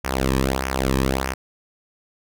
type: tone with flanger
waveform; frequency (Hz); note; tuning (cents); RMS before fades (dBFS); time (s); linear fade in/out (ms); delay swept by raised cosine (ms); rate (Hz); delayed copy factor
sawtooth; 66; C2; +16; -22; 0.04-1.34; 10; 0.24 to 1.44; 1.6; -0.75
effects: none